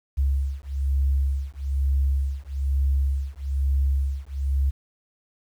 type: beating tone pair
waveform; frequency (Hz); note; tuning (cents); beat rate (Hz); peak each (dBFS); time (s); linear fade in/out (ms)
sine; 68 / 69.1; C#2 / C#2; -33 / -5; 1.1; -23; 0.17-4.71; 20
effects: tanh soft clip ceiling -13 dBFS + 9-bit